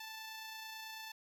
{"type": "tone with amplitude modulation", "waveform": "10% pulse", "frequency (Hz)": 880, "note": "A5", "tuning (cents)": 0, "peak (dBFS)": -36, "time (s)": [0, 1.12], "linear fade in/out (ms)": 5, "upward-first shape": "sine", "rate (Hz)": 29.1, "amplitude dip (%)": 25, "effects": []}